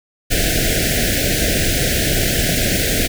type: band-stop noise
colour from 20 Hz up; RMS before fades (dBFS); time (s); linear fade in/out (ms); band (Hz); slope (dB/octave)
pink; -17; 0.3-3.08; 20; 720 to 1500; 96
effects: none